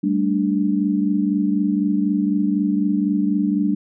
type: chord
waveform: sine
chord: G suspended second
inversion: none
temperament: equal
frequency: 196 / 220 / 293.7 Hz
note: G3 / A3 / D4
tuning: 0 / 0 / 0 cents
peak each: -20 / -23 / -20 dBFS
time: 0.03-3.75 s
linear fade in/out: 10 ms
effects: none